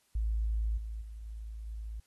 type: tone with level steps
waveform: sine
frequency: 54.6 Hz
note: A1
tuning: 13 cents flat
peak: -28 / -36 / -41 / -39 / -37 dBFS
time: 0.15-2 s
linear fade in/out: 5 ms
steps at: 0.77 / 1.01 / 1.22 / 1.66 s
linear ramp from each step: 10 ms
effects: white hiss -71 dBFS RMS until 2.06 s + AAC 32 kbps